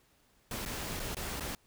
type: noise with dropouts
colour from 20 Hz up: pink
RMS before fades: -38 dBFS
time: 0.51-1.55 s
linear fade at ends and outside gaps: 1 ms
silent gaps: 0.652-0.66 / 0.995-0.999 / 1.147-1.168 / 1.397-1.407 s
effects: pink hiss -68 dBFS RMS until 1.66 s